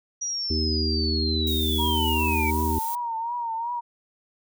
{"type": "linear sweep", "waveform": "sine", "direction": "down", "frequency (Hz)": [5800, 2249], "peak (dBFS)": -26, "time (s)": [0.21, 2.51], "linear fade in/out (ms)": 10}
{"type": "harmonic tone", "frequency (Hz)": 78.5, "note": "D#2", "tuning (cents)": 16, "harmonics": [1, 3, 4, 5], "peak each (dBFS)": [-25, -30, -31, -32], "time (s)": [0.5, 2.79], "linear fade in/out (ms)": 5}
{"type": "noise", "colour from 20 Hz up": "violet", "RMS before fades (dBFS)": -34, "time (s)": [1.47, 2.95], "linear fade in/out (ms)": 0}
{"type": "tone with vibrato", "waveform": "sine", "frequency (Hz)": 932.3, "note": "A#5", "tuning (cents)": 0, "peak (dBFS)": -26, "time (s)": [1.78, 3.81], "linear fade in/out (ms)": 20, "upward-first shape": "triangle", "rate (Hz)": 2.7, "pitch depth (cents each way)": 81}
{"effects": []}